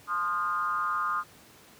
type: tone with frequency modulation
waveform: sine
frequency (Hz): 1230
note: D#6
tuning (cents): -20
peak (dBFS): -26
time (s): 0.07-1.24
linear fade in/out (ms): 50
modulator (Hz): 181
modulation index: 0.9
effects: pink hiss -54 dBFS RMS until 1.79 s + high-pass 100 Hz 12 dB/octave